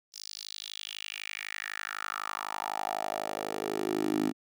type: tone with high-pass filter sweep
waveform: 10% pulse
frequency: 52 Hz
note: G#1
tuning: 3 cents sharp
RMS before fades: -35 dBFS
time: 0.12-4.33 s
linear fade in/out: 50 ms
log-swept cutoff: 5400 to 270 Hz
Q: 4
effects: none